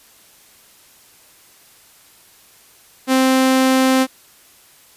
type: tone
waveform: sawtooth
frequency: 261.6 Hz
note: C4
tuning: in tune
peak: -8 dBFS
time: 3.07-4.07 s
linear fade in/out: 50 ms
effects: white hiss -49 dBFS RMS until 4.96 s + resampled to 32000 Hz